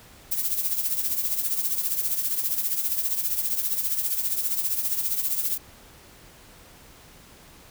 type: noise with tremolo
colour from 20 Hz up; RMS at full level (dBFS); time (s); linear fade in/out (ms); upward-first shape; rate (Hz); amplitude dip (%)
violet; -23; 0.31-5.58; 10; triangle; 15; 70
effects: pink hiss -50 dBFS RMS until 7.7 s